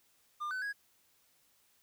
triangle tone with pitch steps, 1200 / 1513 / 1654 Hz, D6 / F#6 / G#6, +37 / +38 / -8 cents, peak -33 dBFS, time 0.4-0.73 s, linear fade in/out 20 ms, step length 110 ms, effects white hiss -70 dBFS RMS until 1.82 s

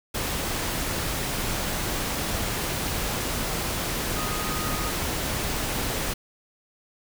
sine tone in noise, 1244.5 Hz, D#6, in tune, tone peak -34 dBFS, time 4.16-4.91 s, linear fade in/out 10 ms, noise pink, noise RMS -28 dBFS, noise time 0.14-6.14 s, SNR -9 dB, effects none

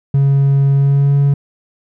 triangle tone with pitch glide, 138.59 to 141.01 Hz, C#3 to C#3, 0 to +30 cents, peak -6 dBFS, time 0.14-1.34 s, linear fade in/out 5 ms, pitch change +30 cents, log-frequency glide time 0.74-1.15 s, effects tanh soft clip ceiling -2 dBFS

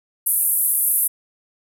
white band-pass noise, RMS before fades -19 dBFS, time 0.26-1.08 s, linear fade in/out 10 ms, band 10000 to 13000 Hz, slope 48 dB/octave, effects none

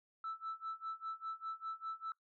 sine tone with tremolo, 1318.5 Hz, E6, in tune, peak -36 dBFS, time 0.24-2.12 s, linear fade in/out 2 ms, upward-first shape sine, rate 5 Hz, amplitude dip 95%, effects noise-tail reverb RT60 0.1 s tail -21 dB re dry + tanh soft clip ceiling -36 dBFS

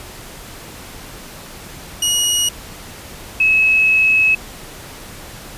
20% pulse / sine tone pair in turn, 2899 / 2577 Hz, F#7 / E7, -36 / -40 cents, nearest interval major second, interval 204 cents, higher first, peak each -9 / -10 dBFS, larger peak first, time 2.02-2.49 / 3.4-4.35 s, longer second, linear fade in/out 5 ms, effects pink hiss -35 dBFS RMS until 5.57 s + resampled to 32000 Hz

